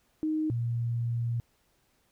sine tone pair in turn, 311.1 / 117.82 Hz, D#4 / A#2, 0 / +19 cents, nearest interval octave + perfect fourth, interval 1681 cents, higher first, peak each -26 / -27 dBFS, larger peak first, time 0.23-0.5 / 0.5-1.4 s, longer second, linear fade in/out 0 ms, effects pink hiss -70 dBFS RMS until 2.11 s

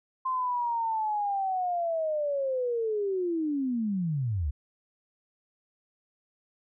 sine linear sweep, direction down, 1046.5 to 64.3 Hz, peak -26 dBFS, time 0.25-4.51 s, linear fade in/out 10 ms, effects none

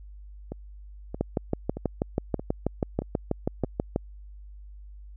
two click trains, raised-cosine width 2 ms, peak -20 / -11 dBFS, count 6 / 18, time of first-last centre 0.52-3.645 / 1.21-3.961 s, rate 1.6 / 6.18 Hz, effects added 50 Hz sine -42 dBFS peak until 5.16 s

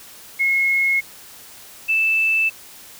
sine tone pair in turn, 2168 / 2640 Hz, C#7 / E7, -39 / +2 cents, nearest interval minor third, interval 341 cents, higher second, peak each -15 dBFS, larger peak neither, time 0.39-1.01 / 1.88-2.5 s, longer neither, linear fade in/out 20 ms, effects white hiss -42 dBFS RMS until 2.99 s

